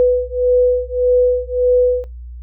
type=beating tone pair; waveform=sine; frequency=496.1 / 497.8 Hz; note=B4 / B4; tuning=+8 / +14 cents; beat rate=1.7 Hz; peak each=-14 dBFS; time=0-2.04 s; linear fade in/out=0 ms; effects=noise-tail reverb RT60 0.2 s tail -20 dB re dry + added 60 Hz sine -29 dBFS peak until 2.42 s